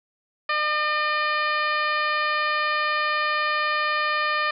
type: harmonic tone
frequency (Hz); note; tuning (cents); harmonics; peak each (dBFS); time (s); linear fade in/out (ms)
604; D5; +48; 1 / 2 / 3 / 4 / 5 / 6 / 7 / 8; -32 / -24 / -26 / -30 / -35 / -40 / -37 / -39; 0.49-4.51; 5
effects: none